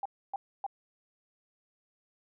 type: tone bursts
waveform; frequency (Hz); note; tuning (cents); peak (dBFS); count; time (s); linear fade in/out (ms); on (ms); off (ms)
sine; 795; G5; +24; -31; 3; 0.03-0.665; 2; 25; 280
effects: none